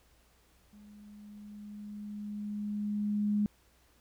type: tone with level ramp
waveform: sine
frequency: 207.7 Hz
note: G#3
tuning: in tune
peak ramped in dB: -52 to -25 dBFS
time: 0.73-3.46 s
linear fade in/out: 0 ms
effects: added 60 Hz sine -67 dBFS peak until 4 s + pink hiss -67 dBFS RMS until 4 s